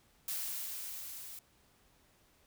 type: noise with level ramp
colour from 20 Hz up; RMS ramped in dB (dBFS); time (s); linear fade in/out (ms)
blue; -37 to -48; 0.28-1.39; 2
effects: pink hiss -68 dBFS RMS until 2.46 s